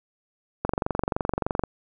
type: click train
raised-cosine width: 1 ms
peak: -10 dBFS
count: 24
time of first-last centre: 0.65-1.637 s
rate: 23.3 Hz
effects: none